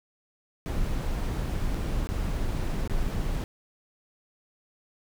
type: noise with dropouts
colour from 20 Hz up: brown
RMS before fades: -28 dBFS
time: 0.66-3.44 s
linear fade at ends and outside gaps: 0 ms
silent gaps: 1.745-1.75 / 2.071-2.09 / 2.876-2.897 s
effects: none